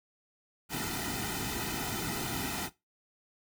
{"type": "noise with comb filter", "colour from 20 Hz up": "pink", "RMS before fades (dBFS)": -35, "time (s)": [0.69, 2.7], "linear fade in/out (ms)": 50, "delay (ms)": 1.8, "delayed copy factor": -0.9, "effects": ["noise-tail reverb RT60 0.2 s tail -17 dB re dry"]}